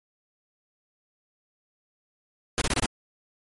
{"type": "noise bursts", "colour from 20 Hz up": "pink", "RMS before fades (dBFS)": -24, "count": 5, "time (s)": [2.58, 2.858], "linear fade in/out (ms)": 0, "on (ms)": 34, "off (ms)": 27, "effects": ["MP3 48 kbps"]}